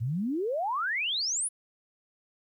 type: exponential sweep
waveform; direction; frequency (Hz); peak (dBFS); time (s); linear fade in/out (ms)
sine; up; 106.2 to 10520; -27; 0-1.49; 20
effects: 11-bit